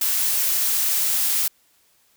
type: noise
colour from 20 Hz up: blue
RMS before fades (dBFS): -21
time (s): 0.01-1.48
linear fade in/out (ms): 5
effects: white hiss -61 dBFS RMS until 2.16 s